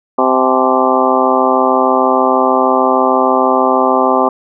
harmonic tone with a mistuned harmonic, 130 Hz, C3, 11 cents flat, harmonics 2 / 3 / 4 / 5 / 6 / 7 / 8 / 9, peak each -17 / -17 / -17 / -17 / -17 / -17 / -17 / -17 dBFS, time 0.18-4.29 s, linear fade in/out 5 ms, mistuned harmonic 7, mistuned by -85 cents, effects none

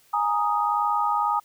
sine chord, Ab suspended second, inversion none, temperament equal, 830.6 / 932.3 / 1244.5 Hz, Ab5 / Bb5 / Eb6, 0 / 0 / 0 cents, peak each -25 / -26 / -24 dBFS, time 0.13-1.4 s, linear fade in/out 10 ms, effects white hiss -59 dBFS RMS until 1.44 s

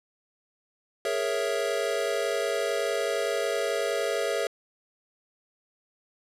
square chord, A# half-diminished seventh, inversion third, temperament equal, 415.3 / 466.2 / 554.4 / 659.3 Hz, G#4 / A#4 / C#5 / E5, 0 / 0 / 0 / 0 cents, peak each -32 dBFS, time 1.05-4.47 s, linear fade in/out 2 ms, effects low-pass 11000 Hz 12 dB/octave

